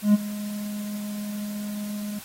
triangle tone with ADSR envelope, 207.7 Hz, G#3, in tune, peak -10 dBFS, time 0.02-2.19 s, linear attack 120 ms, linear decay 26 ms, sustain -17 dB, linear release 4 ms, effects white hiss -43 dBFS RMS until 2.24 s + AAC 48 kbps

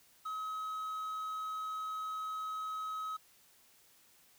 triangle tone with quantisation, 1276 Hz, D#6, 43 cents sharp, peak -35 dBFS, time 0.25-3.17 s, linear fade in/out 10 ms, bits 10, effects white hiss -65 dBFS RMS until 4.38 s

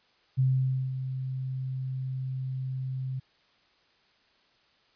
sine tone with ADSR envelope, 130.81 Hz, C3, in tune, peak -20 dBFS, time 0.37-3.2 s, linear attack 24 ms, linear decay 520 ms, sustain -10 dB, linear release 12 ms, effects white hiss -65 dBFS RMS until 4.95 s + resampled to 11025 Hz

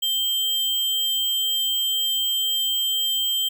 sine tone with sample-and-hold, 3152 Hz, G7, 9 cents sharp, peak -20 dBFS, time 0.02-3.49 s, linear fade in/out 10 ms, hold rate 11025 Hz, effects none

